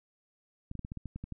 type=clicks; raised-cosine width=5 ms; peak=-27 dBFS; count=10; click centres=0.714 / 0.753 / 0.793 / 0.849 / 0.919 / 0.973 / 1.057 / 1.16 / 1.24 / 1.323 s; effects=none